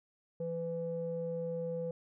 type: tone with low-pass filter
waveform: square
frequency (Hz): 167.1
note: E3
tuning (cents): +24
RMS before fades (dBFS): -37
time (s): 0.4-1.91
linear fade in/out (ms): 2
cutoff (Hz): 480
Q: 7.2
effects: none